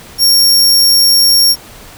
sawtooth tone, 5530 Hz, F8, 18 cents flat, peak -3 dBFS, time 0.18-1.56 s, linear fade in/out 50 ms, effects pink hiss -35 dBFS RMS until 1.97 s

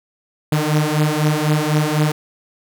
sawtooth beating tone pair, 150.1 / 154.1 Hz, D3 / D#3, +38 / -16 cents, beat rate 4 Hz, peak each -14 dBFS, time 0.52-2.12 s, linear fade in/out 5 ms, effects none

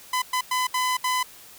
sawtooth tone bursts at uneven times, 1009 Hz, B5, 37 cents sharp, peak -18 dBFS, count 5, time 0.13-0.22 / 0.33-0.41 / 0.51-0.67 / 0.74-0.97 / 1.04-1.23 s, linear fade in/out 5 ms, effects white hiss -47 dBFS RMS until 1.58 s

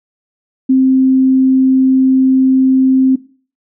sine tone, 262.3 Hz, C4, 4 cents sharp, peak -6 dBFS, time 0.69-3.16 s, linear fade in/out 10 ms, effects noise-tail reverb RT60 0.4 s tail -18 dB re dry

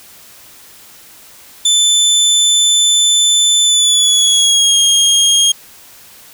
25% pulse tone with pitch glide, 3520 to 3247 Hz, A7 to G#7, 0 to -40 cents, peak -4 dBFS, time 1.65-5.52 s, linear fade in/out 5 ms, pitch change -140 cents, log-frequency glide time 3.64-4.79 s, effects white hiss -40 dBFS RMS until 6.33 s

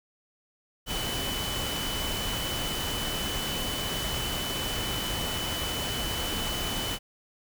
sine tone in noise, 3000 Hz, F#7, 23 cents sharp, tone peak -34 dBFS, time 0.86-6.99 s, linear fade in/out 50 ms, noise pink, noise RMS -32 dBFS, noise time 0.86-6.99 s, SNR -5 dB, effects none

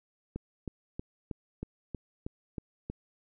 click train, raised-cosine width 3 ms, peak -23 dBFS, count 9, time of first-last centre 0.36-2.9 s, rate 3.15 Hz, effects none

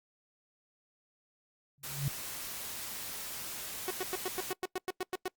sine tone with exponential growth, 140 Hz, C#3, 18 cents sharp, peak -26 dBFS, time 1.78-2.08 s, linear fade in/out 0 ms, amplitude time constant 65 ms
white noise, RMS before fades -41 dBFS, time 1.83-4.53 s, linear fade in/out 10 ms
sawtooth tone bursts, 370 Hz, F#4, in tune, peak -28 dBFS, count 12, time 3.88-5.28 s, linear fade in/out 0 ms, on 25 ms, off 100 ms
effects noise-tail reverb RT60 0.1 s tail -22 dB re dry + Opus 48 kbps

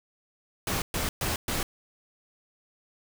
pink noise bursts, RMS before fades -29 dBFS, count 4, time 0.67-1.63 s, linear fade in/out 2 ms, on 150 ms, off 120 ms, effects none

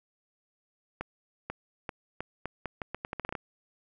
accelerating click train, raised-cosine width 0.5 ms, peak -19 dBFS, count 15, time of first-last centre 1.01-3.352 s, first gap 490 ms, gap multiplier 0.8, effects none

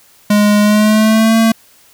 square tone with pitch glide, 207.7 to 225.2 Hz, G#3 to A3, 0 to +40 cents, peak -8 dBFS, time 0.3-1.52 s, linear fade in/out 5 ms, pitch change +140 cents, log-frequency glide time 0.61-1.36 s, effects white hiss -47 dBFS RMS until 1.93 s

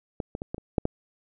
clicks, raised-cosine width 2 ms, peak -16 / -19 / -20 / -18 / -25 / -8 / -11 dBFS, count 7, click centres 0.202 / 0.351 / 0.419 / 0.545 / 0.581 / 0.782 / 0.854 s, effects none

